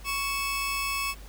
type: tone pair together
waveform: sawtooth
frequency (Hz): 1111 / 2614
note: C#6 / E7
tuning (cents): +4 / -15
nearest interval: octave + minor third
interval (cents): 1481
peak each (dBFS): -27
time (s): 0.04-1.15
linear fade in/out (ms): 50
effects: added 50 Hz sine -42 dBFS peak until 1.28 s + pink hiss -51 dBFS RMS until 1.28 s